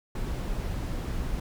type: noise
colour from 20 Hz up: brown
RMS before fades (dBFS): -31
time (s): 0.15-1.4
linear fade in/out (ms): 5
effects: none

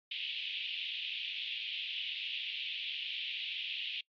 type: band-pass noise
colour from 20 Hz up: pink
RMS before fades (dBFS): -39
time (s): 0.11-4.01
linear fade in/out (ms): 5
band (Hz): 2600 to 3500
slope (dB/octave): 48
effects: noise-tail reverb RT60 0.1 s tail -24 dB re dry + MP3 48 kbps

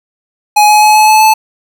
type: tone with pitch steps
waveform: square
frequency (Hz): 839 / 845.3 / 851.7 / 858.1 / 864.6 / 871.1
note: G#5 / G#5 / G#5 / A5 / A5 / A5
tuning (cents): +17 / +30 / +43 / -44 / -31 / -18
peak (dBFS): -4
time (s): 0.56-1.34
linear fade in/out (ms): 10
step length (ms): 130
effects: none

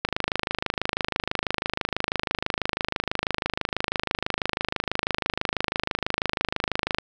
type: click train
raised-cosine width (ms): 0.3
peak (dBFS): -7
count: 182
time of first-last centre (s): 0.05-6.985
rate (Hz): 26.1
effects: none

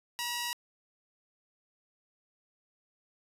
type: tone pair together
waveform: 10% pulse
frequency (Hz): 960 / 2711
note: B5 / E7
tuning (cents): -49 / +48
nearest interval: octave + tritone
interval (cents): 1797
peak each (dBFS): -25 / -31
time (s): 0.19-0.53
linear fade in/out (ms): 0
effects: resampled to 32000 Hz + 9-bit

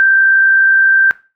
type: tone with amplitude modulation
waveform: sine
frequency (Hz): 1568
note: G6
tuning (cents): 0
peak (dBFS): -5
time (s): 0-1.11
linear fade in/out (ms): 0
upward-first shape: sine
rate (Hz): 59.7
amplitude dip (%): 30
effects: noise-tail reverb RT60 0.3 s tail -18 dB re dry

